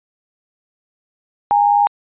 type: tone pair together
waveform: sine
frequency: 820 / 920.4 Hz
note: G#5 / A#5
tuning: -22 / -22 cents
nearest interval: major second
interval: 200 cents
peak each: -11 / -17 dBFS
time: 1.51-1.87 s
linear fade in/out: 0 ms
effects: resampled to 8000 Hz